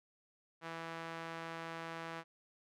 sawtooth tone with band-pass filter, 164.81 Hz, E3, in tune, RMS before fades -45 dBFS, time 0.61-2.24 s, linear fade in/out 50 ms, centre 1400 Hz, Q 0.83, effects none

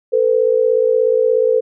sine tone pair together, 447.5 / 504.3 Hz, A4 / B4, +29 / +36 cents, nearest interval major second, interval 207 cents, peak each -14 dBFS, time 0.12-1.61 s, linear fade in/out 20 ms, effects none

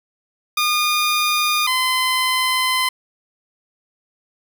15% pulse tone pair in turn, 1217 / 1025.8 Hz, D#6 / C6, -39 / -35 cents, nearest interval minor third, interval 296 cents, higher first, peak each -10 dBFS, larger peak neither, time 0.57-1.67 / 1.67-2.89 s, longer second, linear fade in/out 5 ms, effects none

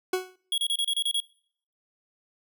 40% pulse tone with exponential decay, 370 Hz, F#4, in tune, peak -20 dBFS, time 0.13-0.36 s, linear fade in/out 5 ms, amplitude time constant 49 ms
square tone bursts, 3322 Hz, G#7, in tune, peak -24 dBFS, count 8, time 0.52-1.202 s, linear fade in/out 2 ms, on 59 ms, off 30 ms
effects noise-tail reverb RT60 0.6 s tail -24 dB re dry

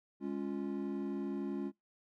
triangle chord, Db major, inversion second, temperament equal with one note detuned, 205.7 / 277.2 / 349.2 Hz, Ab3 / Db4 / F4, -16 / 0 / 0 cents, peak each -38 / -37 / -39 dBFS, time 0.2-1.72 s, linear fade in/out 50 ms, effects noise-tail reverb RT60 0.2 s tail -24 dB re dry

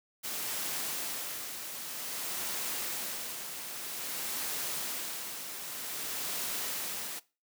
white noise with tremolo, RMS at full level -35 dBFS, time 0.23-7.2 s, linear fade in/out 20 ms, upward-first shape sine, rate 0.52 Hz, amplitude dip 50%, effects noise-tail reverb RT60 0.3 s tail -20 dB re dry + high-pass 150 Hz 12 dB/octave

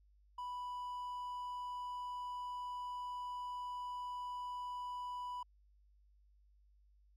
triangle tone, 987.8 Hz, B5, in tune, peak -39 dBFS, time 0.38-5.43 s, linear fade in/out 5 ms, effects added 50 Hz sine -65 dBFS peak until 7.16 s

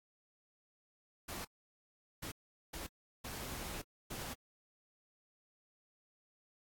pink noise bursts at uneven times, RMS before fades -44 dBFS, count 5, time 1.28-1.45 / 2.22-2.32 / 2.73-2.87 / 3.24-3.82 / 4.1-4.34 s, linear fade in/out 10 ms, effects AAC 64 kbps

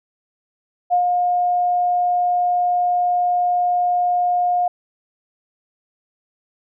sine tone with ADSR envelope, 713 Hz, F5, 36 cents sharp, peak -12 dBFS, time 0.9-4.68 s, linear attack 31 ms, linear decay 95 ms, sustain -3 dB, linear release 4 ms, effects none

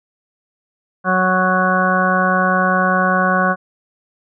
harmonic tone, 185 Hz, F#3, in tune, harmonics 1 / 2 / 3 / 4 / 6 / 7 / 8 / 9, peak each -19 / -28 / -21 / -21 / -18 / -29 / -18 / -30 dBFS, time 1.04-3.56 s, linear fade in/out 50 ms, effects none

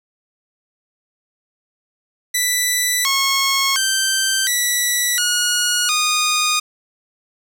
10% pulse tone with pitch steps, 1978 / 1091 / 1558 / 1956 / 1446 / 1231 Hz, B6 / C#6 / G6 / B6 / F#6 / D#6, +2 / -28 / -11 / -17 / -40 / -19 cents, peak -7 dBFS, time 2.34-6.6 s, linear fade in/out 10 ms, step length 710 ms, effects none

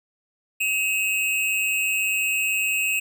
square tone pair together, 2557 / 2755 Hz, D#7 / F7, +47 / -24 cents, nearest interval minor second, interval 129 cents, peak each -23 / -27 dBFS, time 0.6-3 s, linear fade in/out 10 ms, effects none

